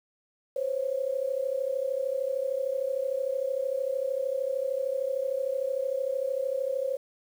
sine tone pair together, 514 / 547.2 Hz, C5 / C#5, -31 / -23 cents, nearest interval minor second, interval 108 cents, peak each -30 / -29 dBFS, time 0.56-6.97 s, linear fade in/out 5 ms, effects 9-bit

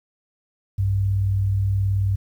sine tone pair together, 59.22 / 98 Hz, A#1 / G2, +28 / 0 cents, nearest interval major sixth, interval 872 cents, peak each -29 / -18 dBFS, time 0.78-2.16 s, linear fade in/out 10 ms, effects 9-bit

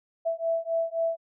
sine beating tone pair, 659.3 / 663.1 Hz, E5 / E5, 0 / +10 cents, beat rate 3.8 Hz, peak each -28 / -28 dBFS, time 0.25-1.17 s, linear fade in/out 20 ms, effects none

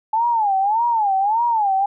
sine tone with vibrato, 855 Hz, A5, 50 cents flat, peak -15 dBFS, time 0.13-1.86 s, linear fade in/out 5 ms, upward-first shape sine, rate 1.7 Hz, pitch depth 190 cents each way, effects none

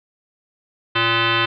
sine tone with frequency modulation, 805 Hz, G5, 46 cents sharp, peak -15 dBFS, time 0.95-1.46 s, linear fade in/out 10 ms, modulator 460 Hz, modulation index 5.9, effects none

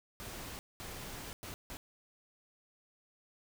pink noise bursts at uneven times, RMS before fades -45 dBFS, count 4, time 0.2-0.59 / 0.8-1.33 / 1.43-1.54 / 1.7-1.77 s, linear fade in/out 0 ms, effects none

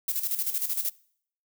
violet noise with tremolo, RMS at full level -27 dBFS, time 0.08-0.9 s, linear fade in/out 5 ms, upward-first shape square, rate 13 Hz, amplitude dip 65%, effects noise-tail reverb RT60 0.6 s tail -23 dB re dry

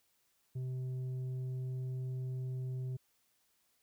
sine tone with tanh clipping, 128.6 Hz, C3, 30 cents flat, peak -37 dBFS, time 0.55-2.97 s, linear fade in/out 10 ms, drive 5 dB, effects white hiss -75 dBFS RMS until 3.82 s

